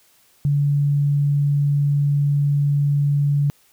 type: tone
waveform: sine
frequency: 143.5 Hz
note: D3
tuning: 40 cents flat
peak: -15 dBFS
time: 0.45-3.5 s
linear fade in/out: 0 ms
effects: white hiss -57 dBFS RMS until 3.72 s